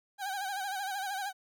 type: tone with vibrato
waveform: 30% pulse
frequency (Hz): 784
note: G5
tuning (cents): 0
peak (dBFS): -31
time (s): 0.18-1.33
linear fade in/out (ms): 50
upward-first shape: sine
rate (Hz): 13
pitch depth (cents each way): 80
effects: none